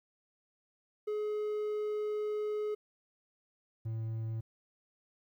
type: tone pair in turn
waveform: triangle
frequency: 422.5 / 111.91 Hz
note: G#4 / A2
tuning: +30 / +30 cents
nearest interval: octave + major seventh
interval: 2300 cents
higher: first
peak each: -30 / -32 dBFS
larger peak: first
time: 1.07-2.75 / 3.85-4.41 s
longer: first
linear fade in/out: 10 ms
effects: 12-bit